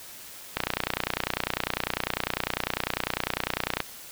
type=click train; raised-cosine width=0.3 ms; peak=-8 dBFS; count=98; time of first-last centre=0.57-3.803 s; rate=30 Hz; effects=white hiss -44 dBFS RMS until 4.11 s